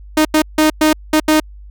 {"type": "tone bursts at uneven times", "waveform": "sawtooth", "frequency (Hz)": 309.3, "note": "D#4", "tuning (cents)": -10, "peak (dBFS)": -5, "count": 6, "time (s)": [[0.17, 0.25], [0.34, 0.42], [0.58, 0.7], [0.81, 0.93], [1.13, 1.2], [1.28, 1.4]], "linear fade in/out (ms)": 5, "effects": ["added 50 Hz sine -33 dBFS peak until 1.7 s"]}